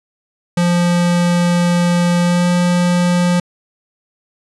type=tone with pitch glide; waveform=square; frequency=174.61 to 176.54 Hz; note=F3 to F3; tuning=0 to +19 cents; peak=-12 dBFS; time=0.57-3.4 s; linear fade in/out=5 ms; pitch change=+19 cents; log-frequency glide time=2.21-2.48 s; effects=resampled to 24000 Hz